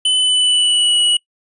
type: tone with pitch glide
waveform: square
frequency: 3015 to 2929 Hz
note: F#7 to F#7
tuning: +32 to -18 cents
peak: -12 dBFS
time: 0.05-1.17 s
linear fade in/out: 5 ms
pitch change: -50 cents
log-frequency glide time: 0.18-0.99 s
effects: noise-tail reverb RT60 0.1 s tail -23 dB re dry + resampled to 24000 Hz